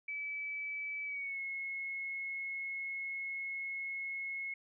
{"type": "tone with pitch glide", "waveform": "sine", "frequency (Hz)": [2300, 2176], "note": ["D7", "C#7"], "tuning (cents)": [-37, -33], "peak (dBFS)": -37, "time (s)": [0.08, 4.54], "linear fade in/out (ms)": 5, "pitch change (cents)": -96, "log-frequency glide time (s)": [1.05, 1.4], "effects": []}